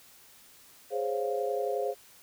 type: chord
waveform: sine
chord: Db major seventh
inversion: second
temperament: equal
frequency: 415.3 / 523.3 / 554.4 / 698.5 Hz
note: Ab4 / C5 / Db5 / F5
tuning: 0 / 0 / 0 / 0 cents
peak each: -32 / -32 / -37 / -35 dBFS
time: 0.9-1.95 s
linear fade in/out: 50 ms
effects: white hiss -56 dBFS RMS until 2.22 s